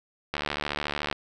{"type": "click train", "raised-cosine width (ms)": 0.3, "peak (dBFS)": -12, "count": 59, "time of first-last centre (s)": [0.34, 1.127], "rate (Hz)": 73.7, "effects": []}